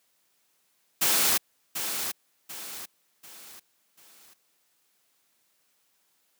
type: noise with echo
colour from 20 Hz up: white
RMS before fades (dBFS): -23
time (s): 1.01-1.38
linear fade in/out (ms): 10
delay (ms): 740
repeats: 4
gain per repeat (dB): -8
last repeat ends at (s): 4.34
effects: white hiss -70 dBFS RMS until 6.39 s + high-pass 150 Hz 12 dB/octave